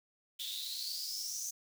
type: noise with high-pass filter sweep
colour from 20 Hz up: white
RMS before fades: -40 dBFS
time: 0.39-1.51 s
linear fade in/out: 10 ms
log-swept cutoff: 3400 to 6300 Hz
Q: 9.6
effects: none